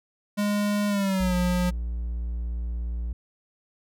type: tone with pitch glide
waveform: square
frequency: 206 to 179.33 Hz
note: G#3 to F3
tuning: -14 to +46 cents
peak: -23 dBFS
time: 0.37-1.71 s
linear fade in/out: 20 ms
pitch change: -240 cents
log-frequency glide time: 0.88-1.35 s
type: tone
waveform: triangle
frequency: 58.5 Hz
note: A#1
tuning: 7 cents sharp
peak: -25 dBFS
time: 1.2-3.13 s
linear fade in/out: 5 ms
effects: none